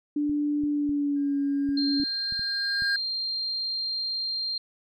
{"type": "tone with pitch glide", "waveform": "sine", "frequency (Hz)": [293.7, 281.4], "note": ["D4", "C#4"], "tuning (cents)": [0, 26], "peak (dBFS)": -23, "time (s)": [0.16, 2.04], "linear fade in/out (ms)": 5, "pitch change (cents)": -74, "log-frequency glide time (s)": [0.68, 1.37]}
{"type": "clicks", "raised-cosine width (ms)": 5, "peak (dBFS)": -30, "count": 8, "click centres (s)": [0.296, 0.637, 0.893, 1.69, 2, 2.324, 2.394, 2.822]}
{"type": "tone with exponential growth", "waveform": "triangle", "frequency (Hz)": 1611, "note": "G6", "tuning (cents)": 47, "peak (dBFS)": -21, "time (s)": [1.16, 2.96], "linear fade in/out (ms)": 2, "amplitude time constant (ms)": 390}
{"type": "tone", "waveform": "sine", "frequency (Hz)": 4186, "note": "C8", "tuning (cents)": 0, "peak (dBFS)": -27, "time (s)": [1.77, 4.58], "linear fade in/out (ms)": 5}
{"effects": []}